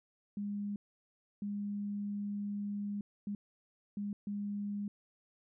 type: tone bursts at uneven times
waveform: sine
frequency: 204 Hz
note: G#3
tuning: 31 cents flat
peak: -35 dBFS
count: 5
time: 0.37-0.76 / 1.42-3.01 / 3.27-3.35 / 3.97-4.13 / 4.27-4.88 s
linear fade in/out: 2 ms
effects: none